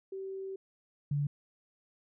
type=tone pair in turn; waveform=sine; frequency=385.1 / 144.25 Hz; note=G4 / D3; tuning=-31 / -31 cents; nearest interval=octave + perfect fourth; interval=1700 cents; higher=first; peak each=-37 / -28 dBFS; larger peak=second; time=0.12-0.56 / 1.11-1.27 s; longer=first; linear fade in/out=5 ms; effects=none